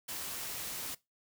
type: noise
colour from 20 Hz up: white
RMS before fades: -40 dBFS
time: 0.08-0.95 s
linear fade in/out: 10 ms
effects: noise-tail reverb RT60 0.2 s tail -20 dB re dry